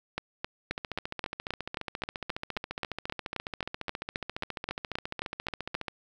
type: two click trains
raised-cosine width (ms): 0.3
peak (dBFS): -18 / -15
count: 76 / 22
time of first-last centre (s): 0.71-5.882 / 0.18-5.75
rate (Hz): 14.5 / 3.77
effects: 9-bit